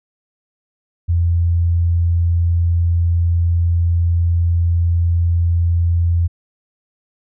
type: tone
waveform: sine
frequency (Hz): 85.3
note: F2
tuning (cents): -40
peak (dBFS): -12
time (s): 1.08-6.28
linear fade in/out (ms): 20
effects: none

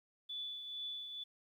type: tone with tremolo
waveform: sine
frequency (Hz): 3466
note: A7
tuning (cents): -27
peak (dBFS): -39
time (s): 0.29-1.24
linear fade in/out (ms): 10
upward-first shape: triangle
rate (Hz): 2.2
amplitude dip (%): 50
effects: 12-bit

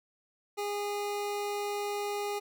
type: tone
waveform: 25% pulse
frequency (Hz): 410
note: G#4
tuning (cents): -22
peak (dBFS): -28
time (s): 0.57-2.4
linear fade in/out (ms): 20
effects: none

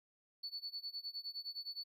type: tone with tremolo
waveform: triangle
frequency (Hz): 4456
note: C#8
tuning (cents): +8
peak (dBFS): -36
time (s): 0.43-1.84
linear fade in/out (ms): 10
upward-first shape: sine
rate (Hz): 9.7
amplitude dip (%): 95
effects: tanh soft clip ceiling -38 dBFS

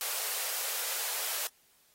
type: high-pass noise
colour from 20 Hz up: white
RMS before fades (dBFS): -34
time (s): 0.01-1.47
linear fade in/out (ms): 0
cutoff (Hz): 430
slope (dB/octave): 48
effects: white hiss -66 dBFS RMS until 1.94 s + AAC 48 kbps

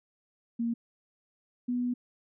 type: tone pair in turn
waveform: sine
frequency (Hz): 233.1 / 245.7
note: A#3 / B3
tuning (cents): 0 / -9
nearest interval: minor second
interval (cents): 91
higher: second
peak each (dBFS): -27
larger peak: neither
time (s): 0.59-0.74 / 1.68-1.94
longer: second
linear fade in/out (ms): 10
effects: none

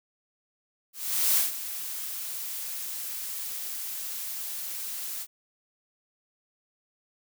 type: noise with ADSR envelope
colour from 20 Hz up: blue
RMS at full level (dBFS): -22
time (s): 0.93-5.27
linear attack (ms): 430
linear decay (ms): 150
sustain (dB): -13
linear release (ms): 54
effects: none

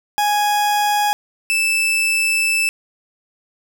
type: tone pair in turn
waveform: 40% pulse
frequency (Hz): 830.6 / 2637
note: G#5 / E7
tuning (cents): 0 / 0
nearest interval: octave + minor sixth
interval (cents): 2000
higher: second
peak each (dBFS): -14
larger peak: neither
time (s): 0.18-1.13 / 1.5-2.69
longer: second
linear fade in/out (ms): 0
effects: none

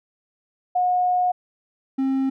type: tone pair in turn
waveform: sine / triangle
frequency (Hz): 724 / 267.2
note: F#5 / C4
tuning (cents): -38 / +36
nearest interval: octave + perfect fourth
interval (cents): 1726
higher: first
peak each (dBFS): -17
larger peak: neither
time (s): 0.75-1.32 / 1.98-2.3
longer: first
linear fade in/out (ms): 10
effects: none

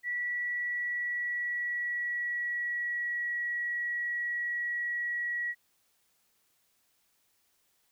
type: tone with pitch glide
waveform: sine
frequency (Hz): 1947 to 1921.3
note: B6 to B6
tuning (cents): -25 to -48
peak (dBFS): -30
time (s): 0.03-5.55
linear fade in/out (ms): 50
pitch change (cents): -23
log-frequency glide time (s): 0.17-3.34
effects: white hiss -72 dBFS RMS until 7.91 s

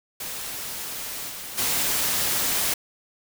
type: noise with level steps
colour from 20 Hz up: white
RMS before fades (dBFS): -33 / -36 / -24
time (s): 0.2-2.74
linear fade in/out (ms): 5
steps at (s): 1.28 / 1.57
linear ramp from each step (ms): 20
effects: none

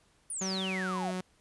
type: exponential sweep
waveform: sine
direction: down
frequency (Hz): 9950 to 636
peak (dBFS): -34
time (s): 0.3-1.11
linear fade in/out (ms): 2
type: tone with pitch glide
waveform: sawtooth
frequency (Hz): 189.9 to 184.07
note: F#3 to F#3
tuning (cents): +45 to -9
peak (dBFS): -29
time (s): 0.41-1.21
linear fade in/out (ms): 5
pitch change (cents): -54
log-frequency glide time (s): 0.63-1
effects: pink hiss -67 dBFS RMS until 1.4 s + resampled to 24000 Hz

